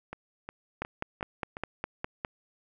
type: two click trains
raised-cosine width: 0.5 ms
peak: -16 / -23 dBFS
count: 8 / 5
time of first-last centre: 0.82-2.249 / 0.13-1.569 s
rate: 4.9 / 2.78 Hz
effects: none